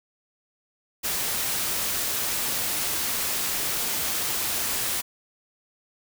white noise, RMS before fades -27 dBFS, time 1.03-5.02 s, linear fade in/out 20 ms, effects none

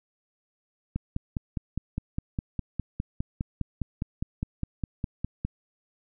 click train, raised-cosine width 5 ms, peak -16 dBFS, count 23, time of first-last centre 0.96-5.45 s, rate 4.9 Hz, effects none

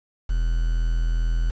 triangle tone with quantisation, 41.2 Hz, E1, in tune, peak -17 dBFS, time 0.29-1.51 s, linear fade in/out 10 ms, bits 7, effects resampled to 16000 Hz

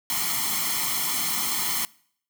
white noise with comb filter, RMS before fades -26 dBFS, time 0.1-1.85 s, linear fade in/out 0 ms, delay 0.94 ms, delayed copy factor +0.8, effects noise-tail reverb RT60 0.6 s tail -23 dB re dry + high-pass 150 Hz 12 dB/octave

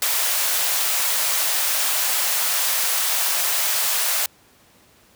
white high-pass noise, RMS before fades -21 dBFS, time 0.02-4.26 s, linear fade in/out 2 ms, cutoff 560 Hz, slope 24 dB/octave, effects pink hiss -54 dBFS RMS until 5.15 s + high-pass 80 Hz 12 dB/octave

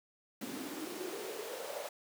pink noise with high-pass filter sweep, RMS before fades -42 dBFS, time 0.41-1.89 s, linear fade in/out 5 ms, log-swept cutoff 240 to 600 Hz, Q 6.8, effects none

